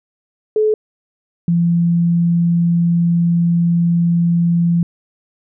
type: tone pair in turn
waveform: sine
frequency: 430 / 170.65 Hz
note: A4 / F3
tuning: -40 / -40 cents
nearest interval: octave + major third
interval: 1600 cents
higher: first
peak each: -11 dBFS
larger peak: neither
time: 0.56-0.74 / 1.48-4.83 s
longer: second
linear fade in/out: 2 ms
effects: none